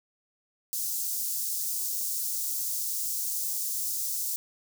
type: high-pass noise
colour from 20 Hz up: white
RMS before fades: -31 dBFS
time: 0.73-4.36 s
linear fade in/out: 0 ms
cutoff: 5500 Hz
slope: 24 dB/octave
effects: none